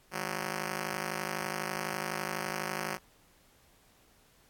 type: ring-modulated tone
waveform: 5% pulse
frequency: 185 Hz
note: F#3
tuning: in tune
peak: -19 dBFS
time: 0.11-2.99 s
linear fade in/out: 50 ms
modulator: 26 Hz
effects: pink hiss -64 dBFS RMS until 4.49 s + AAC 64 kbps